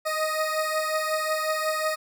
20% pulse beating tone pair, 623 / 628.5 Hz, D#5 / D#5, +2 / +17 cents, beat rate 5.5 Hz, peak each -21 / -25 dBFS, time 0.05-1.96 s, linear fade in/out 20 ms, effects none

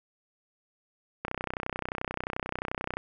click train, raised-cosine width 0.5 ms, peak -16 dBFS, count 55, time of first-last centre 1.25-2.97 s, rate 31.4 Hz, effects none

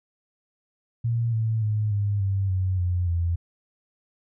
sine tone with pitch steps, 116.54 / 111.47 / 106.62 / 101.98 / 97.55 / 93.3 / 89.24 / 85.36 Hz, A#2 / A2 / G#2 / G#2 / G2 / F#2 / F2 / F2, 0 / +23 / +46 / -31 / -8 / +15 / +38 / -39 cents, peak -21 dBFS, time 1.04-3.36 s, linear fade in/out 10 ms, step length 290 ms, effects none

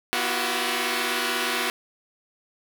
5% pulse tone cluster, 243.6 / 337.2 / 365.6 / 381.8 Hz, B3 / E4 / F#4 / G4, -24 / +39 / -21 / -46 cents, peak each -18 dBFS, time 0.13-1.7 s, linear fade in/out 0 ms, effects none

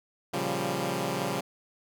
10% pulse chord, G half-diminished seventh, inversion first, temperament equal, 116.54 / 138.59 / 174.61 / 196 Hz, Bb2 / Db3 / F3 / G3, 0 / 0 / 0 / 0 cents, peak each -31 / -25 / -25 / -25 dBFS, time 0.33-1.41 s, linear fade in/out 10 ms, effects none

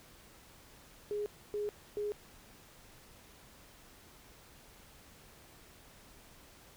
sine tone bursts, 415.3 Hz, G#4, in tune, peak -33 dBFS, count 3, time 1.11-2.12 s, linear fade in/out 0 ms, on 150 ms, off 280 ms, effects pink hiss -58 dBFS RMS until 6.76 s

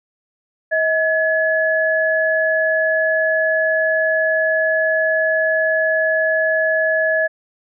sine tone pair together, 637 / 1700.6 Hz, D#5 / G#6, +41 / +41 cents, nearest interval octave + perfect fourth, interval 1700 cents, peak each -17 dBFS, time 0.71-7.28 s, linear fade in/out 20 ms, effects none

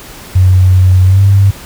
sine tone with pitch glide, 92.5 to 98.57 Hz, F#2 to G2, 0 to +10 cents, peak -3 dBFS, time 0.35-1.51 s, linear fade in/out 10 ms, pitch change +110 cents, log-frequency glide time 1.05-1.22 s, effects pink hiss -31 dBFS RMS until 1.65 s

